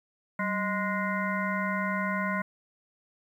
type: harmonic tone with a mistuned harmonic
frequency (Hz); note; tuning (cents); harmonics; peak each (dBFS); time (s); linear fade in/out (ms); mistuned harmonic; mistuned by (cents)
207.7; G#3; 0; 1 / 3 / 5 / 7 / 9 / 10; -31 / -36 / -33 / -34 / -37 / -37; 0.39-2.42; 5; 1; -140
effects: 10-bit